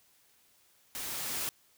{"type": "noise with level ramp", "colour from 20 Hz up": "white", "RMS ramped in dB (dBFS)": [-39, -34], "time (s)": [0.95, 1.49], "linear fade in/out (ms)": 0, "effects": ["white hiss -66 dBFS RMS until 1.77 s"]}